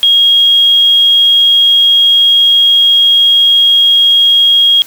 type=tone; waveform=sine; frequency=3273 Hz; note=G#7; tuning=26 cents flat; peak=-4 dBFS; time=0.03-4.82 s; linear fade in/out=0 ms; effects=white hiss -34 dBFS RMS until 4.86 s